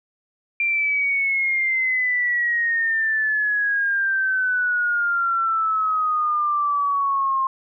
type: exponential sweep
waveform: sine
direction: down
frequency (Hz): 2376 to 1060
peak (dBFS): -18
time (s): 0.6-7.47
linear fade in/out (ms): 2
effects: none